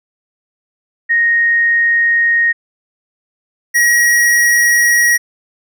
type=tone pair in turn; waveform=sine / square; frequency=1864.7 / 1901.7 Hz; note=A#6 / A#6; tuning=0 / +34 cents; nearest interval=unison; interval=34 cents; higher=second; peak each=-9 dBFS; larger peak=neither; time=1.09-2.53 / 3.74-5.18 s; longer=neither; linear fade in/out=20 ms; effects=none